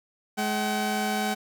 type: tone pair together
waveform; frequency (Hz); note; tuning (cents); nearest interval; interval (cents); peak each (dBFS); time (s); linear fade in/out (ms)
sawtooth; 211.3 / 761; G#3 / F#5; +30 / +48; octave + minor seventh; 2218; -24; 0.37-1.35; 20
effects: none